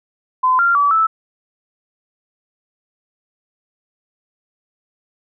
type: tone with pitch steps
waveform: sine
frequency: 1022 / 1386 / 1148 / 1314 Hz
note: C6 / F6 / D6 / E6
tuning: -41 / -14 / -40 / -6 cents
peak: -11 dBFS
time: 0.43-1.07 s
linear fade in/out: 10 ms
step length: 160 ms
effects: none